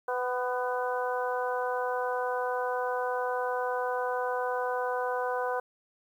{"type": "harmonic tone with a mistuned harmonic", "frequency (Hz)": 249.8, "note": "B3", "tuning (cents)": 20, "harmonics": [2, 3, 4, 5, 6], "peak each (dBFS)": [-31, -34, -34, -41, -37], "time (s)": [0.08, 5.6], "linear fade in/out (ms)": 5, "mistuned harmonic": 5, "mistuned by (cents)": -30, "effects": ["10-bit"]}